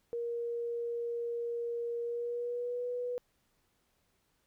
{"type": "tone with pitch glide", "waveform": "sine", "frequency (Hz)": [471.1, 490.5], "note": ["A#4", "B4"], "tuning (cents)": [18, -12], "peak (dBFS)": -33, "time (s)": [0.13, 3.18], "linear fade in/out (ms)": 0, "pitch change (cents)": 70, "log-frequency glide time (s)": [2.02, 2.86], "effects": ["pink hiss -75 dBFS RMS until 4.46 s"]}